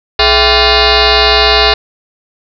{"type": "tone with frequency modulation", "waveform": "sine", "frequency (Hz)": 1754, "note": "A6", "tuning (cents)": -6, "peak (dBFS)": -5, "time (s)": [0.19, 1.74], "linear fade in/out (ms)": 5, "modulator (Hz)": 363, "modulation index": 7.7, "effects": []}